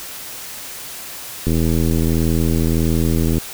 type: click train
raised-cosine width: 3 ms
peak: -6 dBFS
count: 157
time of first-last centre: 1.47-3.382 s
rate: 81.6 Hz
effects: white hiss -32 dBFS RMS until 3.53 s